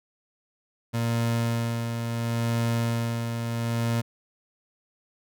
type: tone with tremolo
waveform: 30% pulse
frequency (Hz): 116.5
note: A#2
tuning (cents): -1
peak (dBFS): -20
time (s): 0.93-4.02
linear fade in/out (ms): 20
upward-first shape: sine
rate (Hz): 0.72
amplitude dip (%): 45
effects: none